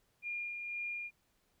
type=tone with tremolo; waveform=sine; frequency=2413 Hz; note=D7; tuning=46 cents sharp; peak=-36 dBFS; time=0.22-1.11 s; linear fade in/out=50 ms; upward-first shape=sine; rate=2 Hz; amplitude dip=35%; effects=pink hiss -75 dBFS RMS until 1.6 s